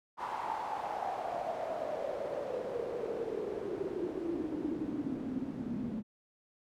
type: noise with band-pass filter sweep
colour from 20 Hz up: pink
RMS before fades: -37 dBFS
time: 0.17-6.03 s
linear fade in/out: 50 ms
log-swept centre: 950 to 220 Hz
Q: 6.8
effects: none